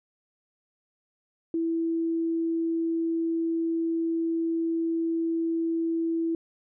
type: tone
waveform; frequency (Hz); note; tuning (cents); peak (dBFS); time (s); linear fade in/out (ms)
sine; 330; E4; +2; -24; 1.54-6.35; 2
effects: none